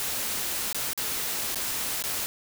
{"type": "noise with dropouts", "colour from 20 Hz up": "white", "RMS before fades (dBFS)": -30, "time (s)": [0, 2.26], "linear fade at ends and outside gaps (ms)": 0, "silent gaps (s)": [[0.728, 0.746], [0.932, 0.976], [1.546, 1.557], [2.024, 2.039]], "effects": []}